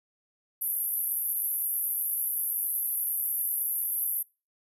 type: band-pass noise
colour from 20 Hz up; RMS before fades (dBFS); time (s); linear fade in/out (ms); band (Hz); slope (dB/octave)
pink; -30; 0.61-4.23; 10; 11000 to 13000; 96
effects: noise-tail reverb RT60 0.3 s tail -25 dB re dry